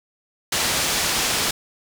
white low-pass noise, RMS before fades -22 dBFS, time 0.52-1.51 s, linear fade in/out 5 ms, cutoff 7200 Hz, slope 12 dB/octave, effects none

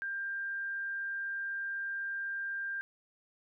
sine tone, 1592 Hz, G6, 26 cents sharp, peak -34 dBFS, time 0.02-2.81 s, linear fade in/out 0 ms, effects none

